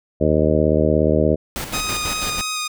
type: harmonic tone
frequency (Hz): 77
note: D#2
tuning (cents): -17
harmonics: 1 / 2 / 3 / 4 / 5 / 6 / 7 / 8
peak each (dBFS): -22 / -22 / -22 / -22 / -22 / -22 / -22 / -22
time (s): 0.2-1.36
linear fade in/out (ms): 20
type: noise with tremolo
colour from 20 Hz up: pink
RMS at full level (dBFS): -26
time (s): 1.56-2.41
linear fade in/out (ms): 0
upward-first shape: square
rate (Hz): 6.1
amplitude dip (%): 55
type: tone with vibrato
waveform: 10% pulse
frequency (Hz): 1244.5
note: D#6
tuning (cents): 0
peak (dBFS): -14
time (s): 1.73-2.68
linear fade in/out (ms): 10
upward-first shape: square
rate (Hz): 3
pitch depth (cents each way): 13
effects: none